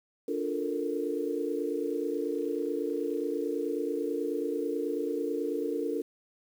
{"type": "chord", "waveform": "sine", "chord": "Bb major seventh", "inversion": "first", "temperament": "just", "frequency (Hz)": [291.4, 349.6, 437, 466.2], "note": ["D4", "F4", "A4", "Bb4"], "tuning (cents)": [-13, 2, -12, 0], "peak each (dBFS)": [-34, -35, -34, -34], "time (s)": [0.28, 6.02], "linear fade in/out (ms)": 5, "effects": ["9-bit"]}